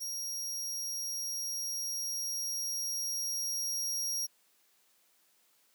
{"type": "tone with level ramp", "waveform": "sawtooth", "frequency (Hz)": 5630, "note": "F8", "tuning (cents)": 13, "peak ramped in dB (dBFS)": [-33, -29], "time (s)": [0, 4.27], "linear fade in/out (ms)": 20, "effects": ["white hiss -69 dBFS RMS until 5.74 s", "high-pass 200 Hz 12 dB/octave"]}